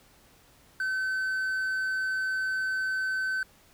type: tone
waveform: triangle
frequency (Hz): 1529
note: G6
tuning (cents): -44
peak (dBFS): -25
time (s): 0.8-3.43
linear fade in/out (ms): 2
effects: pink hiss -59 dBFS RMS until 3.73 s

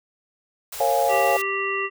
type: band-stop noise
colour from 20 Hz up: white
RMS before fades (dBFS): -34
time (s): 0.72-1.42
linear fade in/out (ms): 5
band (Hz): 150 to 420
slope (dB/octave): 96
type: chord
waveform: sine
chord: Bb minor seventh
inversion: none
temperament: equal with one note detuned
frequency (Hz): 466.2 / 546.1 / 698.5 / 830.6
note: Bb4 / Db5 / F5 / Ab5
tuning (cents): 0 / -26 / 0 / 0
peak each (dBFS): -27 / -22 / -22 / -23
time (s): 0.8-1.37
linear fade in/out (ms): 5
type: harmonic tone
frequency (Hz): 392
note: G4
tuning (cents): 0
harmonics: 1 / 3 / 5 / 7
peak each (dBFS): -28 / -28 / -28 / -28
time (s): 1.08-1.9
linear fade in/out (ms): 50
effects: none

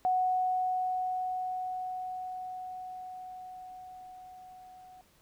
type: tone with level ramp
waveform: sine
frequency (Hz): 739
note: F#5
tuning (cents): -2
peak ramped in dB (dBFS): -24 to -50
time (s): 0.05-5.01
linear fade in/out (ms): 0
effects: pink hiss -65 dBFS RMS until 5.21 s

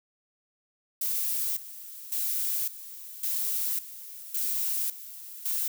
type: noise with tremolo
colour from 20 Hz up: violet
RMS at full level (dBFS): -29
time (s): 1.01-5.68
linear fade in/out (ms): 5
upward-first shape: square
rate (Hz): 0.9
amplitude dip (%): 80
effects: none

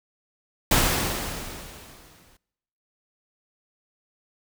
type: noise with exponential decay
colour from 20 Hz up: pink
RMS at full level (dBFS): -18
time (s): 0.71-2.37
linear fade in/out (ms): 5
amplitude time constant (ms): 360
effects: noise-tail reverb RT60 1.0 s tail -25 dB re dry

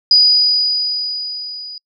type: tone with level ramp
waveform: sine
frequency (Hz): 4929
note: D#8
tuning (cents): -17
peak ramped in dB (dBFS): -5 to -28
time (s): 0.11-1.78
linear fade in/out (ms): 2
effects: noise-tail reverb RT60 0.1 s tail -26 dB re dry

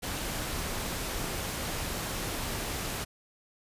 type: noise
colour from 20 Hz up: pink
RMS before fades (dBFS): -34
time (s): 0.02-3.05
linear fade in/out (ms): 20
effects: resampled to 32000 Hz

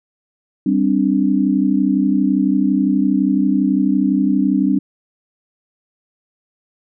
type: chord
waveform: sine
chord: G suspended fourth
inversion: none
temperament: equal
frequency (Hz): 196 / 261.6 / 293.7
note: G3 / C4 / D4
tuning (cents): 0 / 0 / 0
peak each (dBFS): -17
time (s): 0.66-4.79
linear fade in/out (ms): 5
effects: none

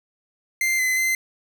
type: tone with pitch steps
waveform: 45% pulse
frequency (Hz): 2089 / 2037 / 2068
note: C7 / C7 / C7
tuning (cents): -3 / -47 / -21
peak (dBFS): -19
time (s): 0.61-1.15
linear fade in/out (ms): 2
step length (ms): 180
effects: none

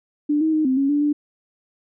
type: tone with pitch steps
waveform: sine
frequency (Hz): 295.5 / 316.6 / 310.1 / 260.5 / 275.5 / 291.1 / 294.4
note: D4 / D#4 / D#4 / C4 / C#4 / D4 / D4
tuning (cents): +11 / +30 / -6 / -7 / -11 / -15 / +4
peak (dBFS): -16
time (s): 0.29-1.13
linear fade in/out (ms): 10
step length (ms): 120
effects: none

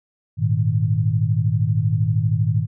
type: chord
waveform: sine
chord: Ab suspended second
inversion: none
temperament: equal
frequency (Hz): 103.83 / 116.54 / 155.56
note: Ab2 / Bb2 / Eb3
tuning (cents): 0 / 0 / 0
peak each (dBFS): -20 / -20 / -22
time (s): 0.37-2.67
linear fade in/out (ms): 50
effects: none

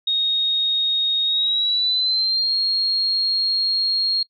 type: tone with pitch glide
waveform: sine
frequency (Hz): 3733 to 4263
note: A#7 to C8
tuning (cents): +2 to +32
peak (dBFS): -17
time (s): 0.07-4.23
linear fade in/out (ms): 5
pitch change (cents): +230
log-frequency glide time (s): 1.24-2.55
effects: noise-tail reverb RT60 0.1 s tail -26 dB re dry

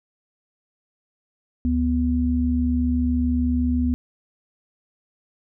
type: tone pair together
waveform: sine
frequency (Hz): 73.13 / 246.9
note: D2 / B3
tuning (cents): -7 / 0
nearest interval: octave + major sixth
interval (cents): 2107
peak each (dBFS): -22 / -20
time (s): 1.65-3.94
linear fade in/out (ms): 0
effects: none

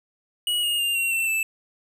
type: tone with pitch steps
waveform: square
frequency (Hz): 2911 / 2854 / 2799 / 2744 / 2691 / 2639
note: F#7 / F7 / F7 / F7 / E7 / E7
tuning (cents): -29 / +37 / +3 / -31 / +35 / +1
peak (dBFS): -22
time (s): 0.47-1.43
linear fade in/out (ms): 2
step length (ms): 160
effects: none

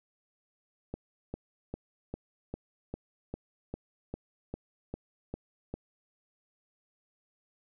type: click train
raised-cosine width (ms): 2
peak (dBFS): -23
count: 13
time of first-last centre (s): 0.94-5.74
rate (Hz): 2.5
effects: none

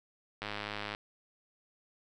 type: click train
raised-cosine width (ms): 0.3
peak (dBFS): -21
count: 56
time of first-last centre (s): 0.42-0.949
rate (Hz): 104
effects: none

